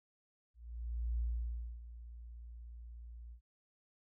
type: tone with ADSR envelope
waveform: sine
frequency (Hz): 58.3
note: A#1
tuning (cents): +1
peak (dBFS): -32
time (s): 0.54-3.41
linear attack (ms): 650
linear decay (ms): 610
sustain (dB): -15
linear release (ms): 91
effects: none